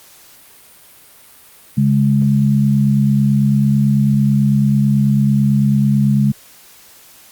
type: tone pair together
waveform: sine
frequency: 138.62 / 207.7 Hz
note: C#3 / G#3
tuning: 0 / 0 cents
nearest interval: perfect fifth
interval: 700 cents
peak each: -13 dBFS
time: 1.77-6.32 s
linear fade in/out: 10 ms
effects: white hiss -44 dBFS RMS until 7.31 s + Opus 48 kbps